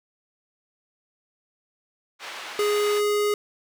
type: band-pass noise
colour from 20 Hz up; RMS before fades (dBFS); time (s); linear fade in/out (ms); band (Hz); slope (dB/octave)
white; -37; 2.19-3.02; 50; 560 to 3000; 12
type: tone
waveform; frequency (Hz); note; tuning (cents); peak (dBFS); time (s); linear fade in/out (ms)
square; 415.3; G#4; 0; -21; 2.59-3.34; 2
effects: none